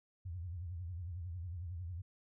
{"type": "tone with vibrato", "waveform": "sine", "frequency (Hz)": 87.31, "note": "F2", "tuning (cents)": 0, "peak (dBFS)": -40, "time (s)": [0.25, 2.02], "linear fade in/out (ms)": 10, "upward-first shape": "triangle", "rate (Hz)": 11, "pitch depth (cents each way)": 170, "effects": []}